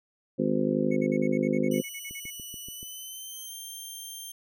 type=harmonic tone; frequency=51.4 Hz; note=G#1; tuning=17 cents flat; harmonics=3 / 4 / 5 / 6 / 7 / 8 / 9 / 10; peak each=-34 / -29 / -28 / -40 / -30 / -38 / -38 / -31 dBFS; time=0.38-1.82 s; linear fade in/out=20 ms
type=tone bursts; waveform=triangle; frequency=2201 Hz; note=C#7; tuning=13 cents flat; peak=-36 dBFS; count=14; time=0.91-2.304 s; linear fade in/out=10 ms; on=55 ms; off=48 ms
type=tone with pitch glide; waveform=10% pulse; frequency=2955 to 3167 Hz; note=F#7 to G7; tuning=-3 to +17 cents; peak=-31 dBFS; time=1.71-4.32 s; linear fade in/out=5 ms; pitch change=+120 cents; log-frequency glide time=2.66-3.55 s
type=click train; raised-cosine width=3 ms; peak=-33 dBFS; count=6; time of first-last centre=2.11-2.829 s; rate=6.95 Hz
effects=none